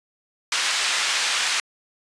pink band-pass noise, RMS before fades -23 dBFS, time 0.52-1.6 s, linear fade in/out 2 ms, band 1600 to 6900 Hz, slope 12 dB/octave, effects resampled to 22050 Hz

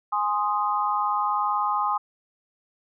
sine chord, Ab major, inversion none, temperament equal, 830.6 / 1046.5 / 1244.5 Hz, Ab5 / C6 / Eb6, 0 / 0 / 0 cents, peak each -26 dBFS, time 0.12-1.98 s, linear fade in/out 10 ms, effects none

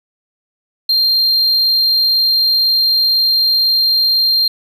triangle tone, 4186 Hz, C8, in tune, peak -9 dBFS, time 0.89-4.48 s, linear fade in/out 5 ms, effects none

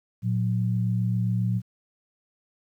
sine tone pair together, 115.01 / 182.5 Hz, A#2 / F#3, -23 / -24 cents, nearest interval minor sixth, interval 799 cents, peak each -23 / -27 dBFS, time 0.22-1.62 s, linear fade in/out 50 ms, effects 10-bit

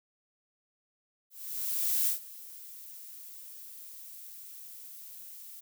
violet noise with ADSR envelope, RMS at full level -27 dBFS, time 1.3-5.61 s, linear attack 770 ms, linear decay 120 ms, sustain -20 dB, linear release 17 ms, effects none

